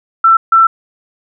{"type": "tone bursts at uneven times", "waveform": "sine", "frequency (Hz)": 1338, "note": "E6", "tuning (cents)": 25, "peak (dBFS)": -4, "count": 2, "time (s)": [[0.24, 0.37], [0.52, 0.67]], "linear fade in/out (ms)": 5, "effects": []}